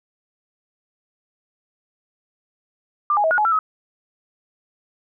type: tone with pitch steps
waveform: sine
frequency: 1189 / 829 / 642 / 1447 / 847 / 1350 / 1274 Hz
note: D6 / G#5 / E5 / F#6 / G#5 / E6 / D#6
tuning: +21 / -3 / -46 / -39 / +34 / +41 / +41 cents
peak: -15 dBFS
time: 3.1-3.59 s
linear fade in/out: 2 ms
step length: 70 ms
effects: none